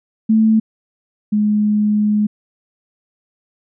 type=tone pair in turn; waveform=sine; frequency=220 / 210.1 Hz; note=A3 / G#3; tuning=0 / +20 cents; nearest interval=minor second; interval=80 cents; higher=first; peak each=-9 / -12 dBFS; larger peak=first; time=0.29-0.6 / 1.32-2.27 s; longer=second; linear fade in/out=10 ms; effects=none